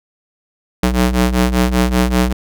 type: ring-modulated tone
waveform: sawtooth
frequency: 123.47 Hz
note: B2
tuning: in tune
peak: -5 dBFS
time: 0.83-2.33 s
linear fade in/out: 5 ms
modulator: 64.3 Hz
effects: none